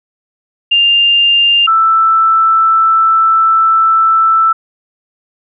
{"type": "tone pair in turn", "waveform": "sine", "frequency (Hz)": [2799, 1324], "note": ["F7", "E6"], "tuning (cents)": [3, 7], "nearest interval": "octave + minor second", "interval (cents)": 1296, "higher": "first", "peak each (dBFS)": -6, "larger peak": "neither", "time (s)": [[0.71, 1.67], [1.67, 4.53]], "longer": "second", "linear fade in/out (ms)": 10, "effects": []}